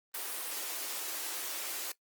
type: high-pass noise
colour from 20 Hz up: white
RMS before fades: -38 dBFS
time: 0.14-1.92 s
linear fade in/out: 5 ms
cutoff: 280 Hz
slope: 48 dB/octave
effects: noise-tail reverb RT60 0.1 s tail -19 dB re dry + Opus 32 kbps